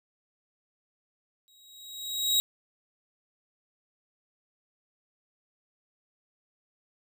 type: tone with exponential growth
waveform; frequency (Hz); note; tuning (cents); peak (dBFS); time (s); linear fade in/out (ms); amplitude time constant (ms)
sawtooth; 3819; A#7; +41; -17; 1.48-2.4; 0; 200
effects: none